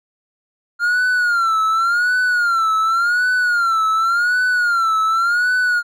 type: tone with vibrato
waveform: triangle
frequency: 1396.9 Hz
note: F6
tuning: in tune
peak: -12 dBFS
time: 0.79-5.83 s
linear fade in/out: 50 ms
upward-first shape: sine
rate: 0.89 Hz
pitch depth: 120 cents each way
effects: none